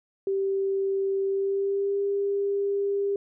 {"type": "tone with pitch glide", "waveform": "sine", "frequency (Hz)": [390, 400], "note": ["G4", "G4"], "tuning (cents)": [-9, 35], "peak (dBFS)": -23, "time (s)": [0.27, 3.16], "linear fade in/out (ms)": 2, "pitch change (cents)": 44, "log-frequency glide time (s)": [1.26, 2.01], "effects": []}